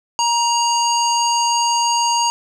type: tone with low-pass filter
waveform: square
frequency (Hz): 943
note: A#5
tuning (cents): +20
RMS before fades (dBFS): -17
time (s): 0.19-2.3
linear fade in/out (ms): 0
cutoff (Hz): 6200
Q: 5
effects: none